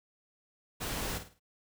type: noise with echo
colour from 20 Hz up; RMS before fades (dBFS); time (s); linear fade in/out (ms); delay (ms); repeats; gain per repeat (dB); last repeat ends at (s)
pink; -36; 0.8-1.19; 20; 52; 4; -9; 1.398
effects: none